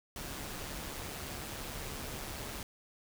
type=noise with amplitude modulation; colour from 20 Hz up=pink; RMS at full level=-40 dBFS; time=0.16-2.63 s; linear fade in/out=2 ms; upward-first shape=sine; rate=142 Hz; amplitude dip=40%; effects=none